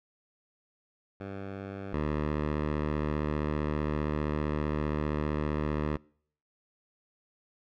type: tone pair in turn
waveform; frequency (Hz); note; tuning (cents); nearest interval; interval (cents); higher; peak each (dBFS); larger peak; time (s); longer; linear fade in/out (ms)
10% pulse; 98 / 75.28; G2 / D2; 0 / +43; perfect fourth; 457; first; -29 / -20; second; 1.2-1.93 / 1.93-5.97; second; 5
effects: noise-tail reverb RT60 0.6 s tail -25 dB re dry + low-pass 2000 Hz 12 dB/octave